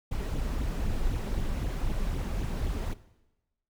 brown noise with flanger, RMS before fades -30 dBFS, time 0.11-2.94 s, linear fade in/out 10 ms, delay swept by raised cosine 0.29 to 5.29 ms, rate 3.9 Hz, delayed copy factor +0.6, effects noise-tail reverb RT60 1.0 s tail -17 dB re dry

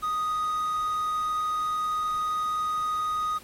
triangle tone with quantisation, 1244.5 Hz, D#6, in tune, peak -23 dBFS, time 0.02-3.39 s, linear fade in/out 20 ms, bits 8, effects pink hiss -49 dBFS RMS until 3.43 s + MP3 64 kbps

